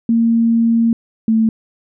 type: tone pair in turn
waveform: sine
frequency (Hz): 230 / 222.6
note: A#3 / A3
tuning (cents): -23 / +20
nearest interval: minor second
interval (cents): 57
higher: first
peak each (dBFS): -10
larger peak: neither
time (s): 0.09-0.93 / 1.28-1.49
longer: first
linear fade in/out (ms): 2
effects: none